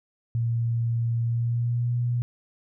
sine tone with pitch glide, 116.54 to 120.93 Hz, A#2 to B2, 0 to -36 cents, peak -22 dBFS, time 0.35-2.22 s, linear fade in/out 0 ms, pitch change +64 cents, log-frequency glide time 1.23-1.95 s, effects none

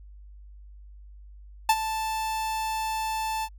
45% pulse tone with ADSR envelope, 880 Hz, A5, in tune, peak -15 dBFS, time 1.69-3.49 s, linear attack 5 ms, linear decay 52 ms, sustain -12 dB, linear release 56 ms, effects added 50 Hz sine -44 dBFS peak until 3.58 s

